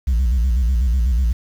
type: tone with vibrato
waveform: sine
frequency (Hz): 61.2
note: B1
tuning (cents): -15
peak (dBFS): -11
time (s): 0.07-1.33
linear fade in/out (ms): 10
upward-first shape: square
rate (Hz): 8.1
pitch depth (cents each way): 130
effects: tanh soft clip ceiling -13 dBFS + 7-bit